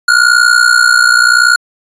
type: ring-modulated tone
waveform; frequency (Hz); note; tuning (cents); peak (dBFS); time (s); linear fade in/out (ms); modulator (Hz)
square; 1434; F6; +45; -3; 0.08-1.56; 0; 30.4
effects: resampled to 22050 Hz